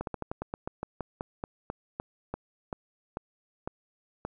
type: slowing click train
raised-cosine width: 1 ms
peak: -19 dBFS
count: 19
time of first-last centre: 0.01-4.25 s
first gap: 62 ms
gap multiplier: 1.14
effects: none